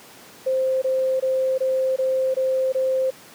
sine tone bursts, 523.3 Hz, C5, in tune, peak -18 dBFS, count 7, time 0.46-3.106 s, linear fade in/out 10 ms, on 360 ms, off 21 ms, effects pink hiss -45 dBFS RMS until 3.34 s + high-pass 200 Hz 12 dB/octave

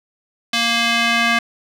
square tone with band-pass filter sweep, 233.1 Hz, A#3, in tune, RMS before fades -17 dBFS, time 0.53-1.39 s, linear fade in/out 5 ms, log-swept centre 3400 to 2100 Hz, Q 1.4, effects 7-bit

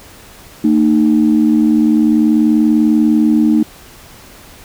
sine tone pair together, 225.8 / 306.2 Hz, A3 / D#4, +45 / -28 cents, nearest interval perfect fourth, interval 527 cents, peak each -10 dBFS, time 0.64-3.63 s, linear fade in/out 5 ms, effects tanh soft clip ceiling -1 dBFS + pink hiss -39 dBFS RMS until 4.64 s

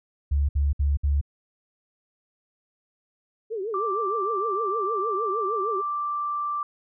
sine tone bursts, 71.3 Hz, C#2, 49 cents sharp, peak -19 dBFS, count 4, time 0.31-1.213 s, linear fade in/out 10 ms, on 180 ms, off 61 ms
sine tone with vibrato, 415.3 Hz, G#4, in tune, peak -27 dBFS, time 3.5-5.82 s, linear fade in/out 20 ms, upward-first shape triangle, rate 6.5 Hz, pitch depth 230 cents each way
sine tone, 1174.7 Hz, D6, in tune, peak -25 dBFS, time 3.74-6.63 s, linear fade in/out 2 ms
effects none

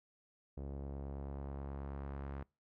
sawtooth tone with low-pass filter sweep, 69.3 Hz, C#2, in tune, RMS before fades -44 dBFS, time 0.57-2.43 s, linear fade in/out 5 ms, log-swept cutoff 530 to 1500 Hz, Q 1.1, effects noise-tail reverb RT60 0.3 s tail -26 dB re dry

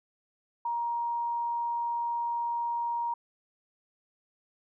sine tone, 942 Hz, A#5, 18 cents sharp, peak -28 dBFS, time 0.65-3.14 s, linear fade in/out 5 ms, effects none

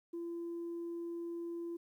sine tone, 340 Hz, F4, 46 cents flat, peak -37 dBFS, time 0.13-1.77 s, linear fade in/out 10 ms, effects tanh soft clip ceiling -36 dBFS + 12-bit

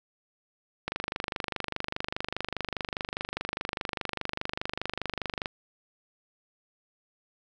click train, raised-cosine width 0.3 ms, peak -14 dBFS, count 115, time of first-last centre 0.88-5.458 s, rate 24.9 Hz, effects none

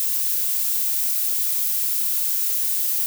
violet noise, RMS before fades -22 dBFS, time 0-3.06 s, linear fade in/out 0 ms, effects none

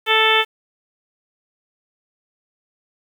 harmonic tone, 440 Hz, A4, in tune, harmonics 1 / 2 / 3 / 4 / 5 / 6 / 7 / 8, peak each -21 / -21 / -21 / -21 / -21 / -21 / -21 / -21 dBFS, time 0.06-0.45 s, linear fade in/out 50 ms, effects 7-bit

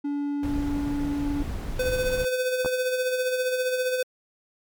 triangle tone, 287 Hz, D4, 40 cents flat, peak -23 dBFS, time 0.04-1.43 s, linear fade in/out 10 ms
brown noise, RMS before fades -31 dBFS, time 0.43-2.25 s, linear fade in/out 2 ms
square tone with tremolo, 507 Hz, B4, 45 cents sharp, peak -22 dBFS, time 1.79-4.03 s, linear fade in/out 5 ms, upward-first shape sine, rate 15 Hz, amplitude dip 45%
clicks, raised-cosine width 1 ms, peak -16 dBFS, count 2, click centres 2.648 / 2.66 s
effects MP3 96 kbps

